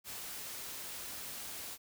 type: noise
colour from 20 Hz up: white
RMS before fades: -44 dBFS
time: 0.04-1.78 s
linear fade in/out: 50 ms
effects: none